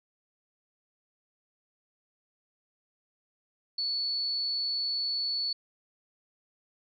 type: tone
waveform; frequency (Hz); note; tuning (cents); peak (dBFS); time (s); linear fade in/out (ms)
sine; 4435; C#8; 0; -28; 3.78-5.53; 5
effects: none